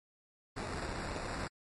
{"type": "noise with sample-and-hold", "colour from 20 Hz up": "pink", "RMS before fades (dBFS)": -39, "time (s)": [0.56, 1.48], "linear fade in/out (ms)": 10, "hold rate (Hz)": 3150, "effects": ["low-pass 10000 Hz 12 dB/octave", "MP3 48 kbps"]}